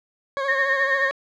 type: tone with vibrato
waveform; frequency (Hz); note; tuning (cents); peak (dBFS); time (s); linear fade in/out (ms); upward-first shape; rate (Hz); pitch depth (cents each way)
20% pulse; 547; C#5; -23; -18; 0.37-1.11; 0; triangle; 14; 50
type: tone with tremolo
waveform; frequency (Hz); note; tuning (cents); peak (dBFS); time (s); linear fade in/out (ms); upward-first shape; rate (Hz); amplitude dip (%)
sine; 1841; A#6; -22; -16; 0.48-1.11; 10; triangle; 9.4; 75
effects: low-pass 3000 Hz 12 dB/octave